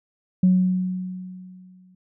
sine tone with exponential decay, 184 Hz, F#3, 9 cents flat, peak -11 dBFS, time 0.43-1.95 s, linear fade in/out 5 ms, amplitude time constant 330 ms, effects tanh soft clip ceiling -8 dBFS

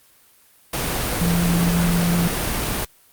sine tone in noise, 172 Hz, F3, 26 cents flat, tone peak -17 dBFS, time 1.21-2.28 s, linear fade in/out 5 ms, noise pink, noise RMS -23 dBFS, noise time 0.73-2.85 s, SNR +3 dB, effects white hiss -54 dBFS RMS until 3.12 s + Opus 32 kbps

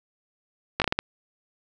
slowing click train, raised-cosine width 0.3 ms, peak -6 dBFS, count 6, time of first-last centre 0.8-0.99 s, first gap 18 ms, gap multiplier 1.38, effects none

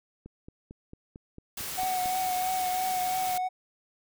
click train, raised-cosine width 3 ms, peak -31 dBFS, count 9, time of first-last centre 0.26-2.058 s, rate 4.45 Hz
white noise, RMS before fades -36 dBFS, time 1.57-3.38 s, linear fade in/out 5 ms
triangle tone with vibrato, 740 Hz, F#5, in tune, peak -25 dBFS, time 1.77-3.49 s, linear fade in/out 20 ms, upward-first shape triangle, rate 3 Hz, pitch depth 27 cents each way
effects none

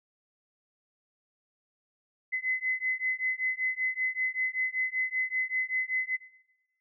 sine beating tone pair, 2031 / 2036.2 Hz, B6 / C7, +48 / -48 cents, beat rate 5.2 Hz, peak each -31 dBFS, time 2.32-6.17 s, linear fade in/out 20 ms, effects noise-tail reverb RT60 1.0 s tail -18 dB re dry

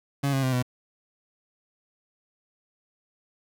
30% pulse tone with pitch steps, 140 / 134.84 / 129.87 / 125.09 Hz, C#3 / C#3 / C3 / B2, +18 / -48 / -13 / +23 cents, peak -20 dBFS, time 0.23-0.626 s, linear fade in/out 10 ms, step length 99 ms, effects none

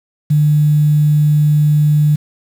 sine tone with quantisation, 150 Hz, D3, 37 cents sharp, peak -8 dBFS, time 0.3-2.16 s, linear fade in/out 10 ms, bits 6, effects none

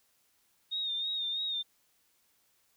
sine tone with vibrato, 3691 Hz, A#7, 18 cents flat, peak -31 dBFS, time 0.71-1.63 s, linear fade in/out 20 ms, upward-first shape sine, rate 3.1 Hz, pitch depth 51 cents each way, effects white hiss -71 dBFS RMS until 2.76 s

